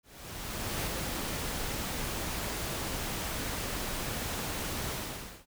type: noise with ADSR envelope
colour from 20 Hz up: pink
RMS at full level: -33 dBFS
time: 0.03-5.46 s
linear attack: 840 ms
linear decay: 4 ms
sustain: -2 dB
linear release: 550 ms
effects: none